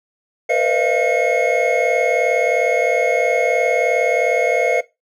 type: tone cluster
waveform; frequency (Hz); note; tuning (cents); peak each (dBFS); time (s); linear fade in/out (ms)
triangle; 472.6 / 512 / 618 / 681 / 2171; A#4 / C5 / D#5 / F5 / C#7; +24 / -38 / -12 / -44 / -37; -19; 0.49-4.81; 10
effects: noise-tail reverb RT60 0.2 s tail -17 dB re dry